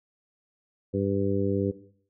harmonic tone, 98.8 Hz, G2, 14 cents sharp, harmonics 1 / 2 / 3 / 4 / 5, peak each -30 / -30 / -30 / -30 / -30 dBFS, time 0.93-1.72 s, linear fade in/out 20 ms, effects noise-tail reverb RT60 0.6 s tail -17 dB re dry

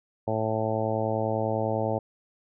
harmonic tone, 110 Hz, A2, in tune, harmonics 1 / 2 / 3 / 4 / 5 / 6 / 7 / 8, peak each -31 / -34 / -35 / -33 / -30 / -32 / -34 / -36 dBFS, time 0.27-1.99 s, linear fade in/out 10 ms, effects none

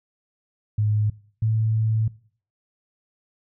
sine tone pair in turn, 106 / 110.34 Hz, G#2 / A2, +36 / +5 cents, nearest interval minor second, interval 69 cents, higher second, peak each -18 dBFS, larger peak neither, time 0.78-1.1 / 1.42-2.08 s, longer second, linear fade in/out 5 ms, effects noise-tail reverb RT60 0.5 s tail -21 dB re dry

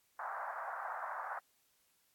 pink band-pass noise, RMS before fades -42 dBFS, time 0.19-1.39 s, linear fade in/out 2 ms, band 680 to 1600 Hz, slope 48 dB/octave, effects white hiss -74 dBFS RMS until 2.14 s + AAC 64 kbps

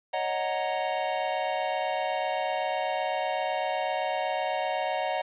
square chord, D# minor seventh, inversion third, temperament equal, 554.4 / 622.3 / 740 / 932.3 Hz, C#5 / D#5 / F#5 / A#5, 0 / 0 / 0 / 0 cents, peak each -35 / -33 / -31 / -35 dBFS, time 0.13-5.22 s, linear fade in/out 10 ms, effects resampled to 8000 Hz + 9-bit

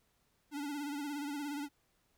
square tone with vibrato, 289.1 Hz, D4, 27 cents flat, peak -38 dBFS, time 0.51-1.69 s, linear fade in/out 50 ms, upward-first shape sine, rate 17 Hz, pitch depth 60 cents each way, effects pink hiss -75 dBFS RMS until 2.17 s

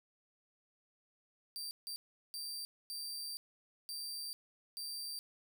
sawtooth tone bursts at uneven times, 4688 Hz, D8, 4 cents flat, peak -38 dBFS, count 6, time 1.56-1.71 / 1.87-1.96 / 2.34-2.65 / 2.9-3.37 / 3.89-4.33 / 4.77-5.19 s, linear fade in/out 0 ms, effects none

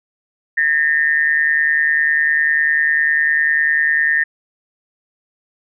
sine tone with amplitude modulation, 1821 Hz, A#6, 41 cents flat, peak -9 dBFS, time 0.57-4.24 s, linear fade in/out 10 ms, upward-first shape sine, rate 150 Hz, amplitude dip 75%, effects none

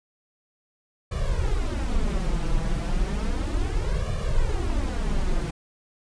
brown noise with flanger, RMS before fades -24 dBFS, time 1.11-5.51 s, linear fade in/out 10 ms, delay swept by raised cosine 1.7 to 6.1 ms, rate 0.33 Hz, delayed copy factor +1, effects resampled to 22050 Hz

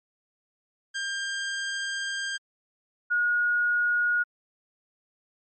sawtooth / sine tone pair in turn, 1597 / 1443.3 Hz, G6 / F#6, +32 / -43 cents, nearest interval major second, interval 175 cents, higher first, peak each -25 / -21 dBFS, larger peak second, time 0.94-2.38 / 3.1-4.24 s, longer first, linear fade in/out 20 ms, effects MP3 32 kbps

